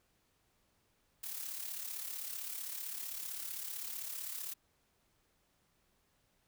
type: noise with amplitude modulation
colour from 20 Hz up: blue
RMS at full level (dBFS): -40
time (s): 1.23-4.54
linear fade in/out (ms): 10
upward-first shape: sine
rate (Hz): 35.6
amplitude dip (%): 55
effects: pink hiss -75 dBFS RMS until 6.47 s